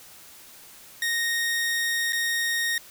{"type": "tone with dropouts", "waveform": "sawtooth", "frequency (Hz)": 1860, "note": "A#6", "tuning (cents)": -4, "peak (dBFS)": -20, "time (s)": [1.02, 2.78], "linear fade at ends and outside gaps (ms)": 2, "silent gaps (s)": [2.124, 2.13], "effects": ["white hiss -48 dBFS RMS until 2.9 s"]}